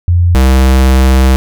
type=tone pair in turn; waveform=sine / square; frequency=87.31 / 65.44 Hz; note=F2 / C2; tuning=0 / +1 cents; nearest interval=perfect fourth; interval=499 cents; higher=first; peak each=-5 dBFS; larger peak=neither; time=0.08-0.35 / 0.35-1.36 s; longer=second; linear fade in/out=0 ms; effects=none